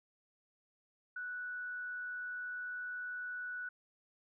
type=tone with frequency modulation; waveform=sine; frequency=1477 Hz; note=F#6; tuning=3 cents flat; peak=-39 dBFS; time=1.16-3.69 s; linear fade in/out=5 ms; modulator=99.5 Hz; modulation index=0.25; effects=none